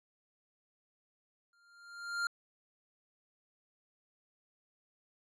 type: tone with exponential growth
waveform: square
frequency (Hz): 1396.9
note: F6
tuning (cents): 0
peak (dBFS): -30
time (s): 1.53-2.27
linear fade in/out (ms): 2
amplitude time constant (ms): 160
effects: low-pass 7000 Hz 12 dB/octave